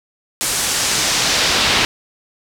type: noise with band-pass filter sweep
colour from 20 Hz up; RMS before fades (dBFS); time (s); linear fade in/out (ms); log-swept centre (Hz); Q
brown; -17; 0.41-1.85; 0; 9300 to 3600; 1.1
effects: none